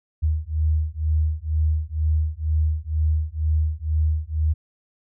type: beating tone pair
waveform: sine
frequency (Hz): 76.8 / 78.9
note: D#2 / D#2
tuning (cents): -22 / +25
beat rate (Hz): 2.1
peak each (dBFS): -22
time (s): 0.22-4.54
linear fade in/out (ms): 20
effects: none